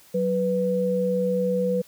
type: tone pair together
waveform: sine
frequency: 185.45 / 494.3 Hz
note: F#3 / B4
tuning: +4 / +1 cents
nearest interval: octave + perfect fourth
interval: 1697 cents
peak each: -25 / -22 dBFS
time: 0.14-1.82 s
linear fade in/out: 10 ms
effects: white hiss -53 dBFS RMS until 1.87 s

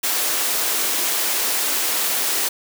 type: high-pass noise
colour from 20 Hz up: white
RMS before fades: -21 dBFS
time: 0.03-2.49 s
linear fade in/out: 10 ms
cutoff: 260 Hz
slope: 24 dB/octave
effects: none

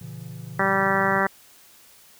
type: chord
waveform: triangle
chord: A# diminished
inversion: none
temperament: just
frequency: 116.54 / 139.85 / 167.82 Hz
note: A#2 / C#3 / E3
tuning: 0 / +16 / +31 cents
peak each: -37 dBFS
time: 0.01-1.2 s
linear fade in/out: 5 ms
type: harmonic tone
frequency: 194.3 Hz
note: G3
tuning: 15 cents flat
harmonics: 1 / 2 / 3 / 4 / 5 / 6 / 7 / 8 / 9 / 10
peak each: -28 / -28 / -28 / -28 / -28 / -28 / -28 / -28 / -28 / -28 dBFS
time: 0.59-1.27 s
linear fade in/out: 5 ms
effects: white hiss -52 dBFS RMS until 2.19 s

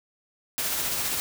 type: noise with tremolo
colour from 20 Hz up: white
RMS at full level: -27 dBFS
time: 0.58-1.2 s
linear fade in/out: 0 ms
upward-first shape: sine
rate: 15 Hz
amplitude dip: 25%
effects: none

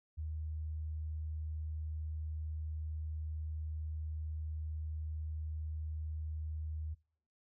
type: tone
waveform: sine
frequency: 77.78 Hz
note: D#2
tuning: in tune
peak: -37 dBFS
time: 0.17-6.95 s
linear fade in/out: 20 ms
effects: noise-tail reverb RT60 0.6 s tail -26 dB re dry

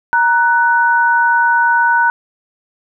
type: tone pair together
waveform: sine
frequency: 938 / 1489 Hz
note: A#5 / F#6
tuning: +11 / +11 cents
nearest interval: minor sixth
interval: 800 cents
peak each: -12 dBFS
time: 0.13-2.1 s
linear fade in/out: 0 ms
effects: none

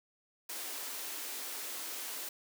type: high-pass noise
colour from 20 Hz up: white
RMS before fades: -41 dBFS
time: 0.49-2.29 s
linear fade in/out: 5 ms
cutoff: 250 Hz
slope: 96 dB/octave
effects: none

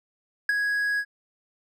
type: tone with ADSR envelope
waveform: triangle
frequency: 1661.2 Hz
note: G#6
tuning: in tune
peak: -15 dBFS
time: 0.49-1.05 s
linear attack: 3 ms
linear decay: 18 ms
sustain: -6 dB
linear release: 61 ms
effects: none

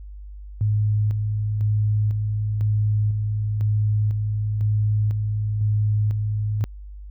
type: tone with tremolo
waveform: sine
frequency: 105.6 Hz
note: G#2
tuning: 29 cents sharp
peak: -17 dBFS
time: 0.61-6.64 s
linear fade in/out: 0 ms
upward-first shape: square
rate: 1 Hz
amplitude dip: 35%
effects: added 50 Hz sine -35 dBFS peak until 7.1 s

